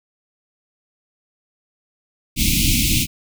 pink band-stop noise, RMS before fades -17 dBFS, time 2.36-3.07 s, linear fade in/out 50 ms, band 320 to 2200 Hz, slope 96 dB/octave, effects none

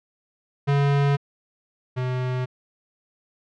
square tone pair in turn, 141.5 / 127 Hz, C#3 / B2, +36 / +49 cents, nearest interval major second, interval 187 cents, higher first, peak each -18 / -24 dBFS, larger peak first, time 0.67-1.17 / 1.96-2.46 s, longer neither, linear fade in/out 20 ms, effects low-pass 3000 Hz 12 dB/octave

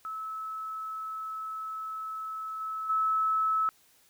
sine tone with level steps, 1300 Hz, E6, 24 cents flat, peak -34 / -32 / -24 dBFS, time 0.05-3.69 s, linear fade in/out 0 ms, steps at 2.6 / 2.89 s, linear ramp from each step 10 ms, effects white hiss -63 dBFS RMS until 4.09 s

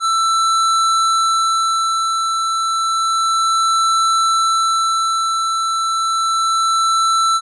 square tone with tremolo, 1331 Hz, E6, 16 cents sharp, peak -13 dBFS, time 0-7.41 s, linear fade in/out 50 ms, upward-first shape sine, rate 0.31 Hz, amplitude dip 35%, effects resampled to 22050 Hz

